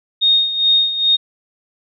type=tone with tremolo; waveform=sine; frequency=3706 Hz; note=A#7; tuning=11 cents flat; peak=-9 dBFS; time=0.21-1.17 s; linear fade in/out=20 ms; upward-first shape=sine; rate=2.4 Hz; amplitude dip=70%; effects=none